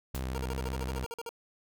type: tone with vibrato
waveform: sawtooth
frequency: 64.8 Hz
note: C2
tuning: 16 cents flat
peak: -29 dBFS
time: 0.14-1.05 s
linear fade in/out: 5 ms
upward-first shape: square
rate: 5.4 Hz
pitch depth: 22 cents each way
type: noise with exponential decay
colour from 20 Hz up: white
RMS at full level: -39 dBFS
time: 0.15-0.26 s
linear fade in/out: 1 ms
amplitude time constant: 22 ms
type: tone bursts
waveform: 25% pulse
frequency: 466.2 Hz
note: A#4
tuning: in tune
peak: -33 dBFS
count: 13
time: 0.35-1.291 s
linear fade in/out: 0 ms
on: 29 ms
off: 47 ms
effects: none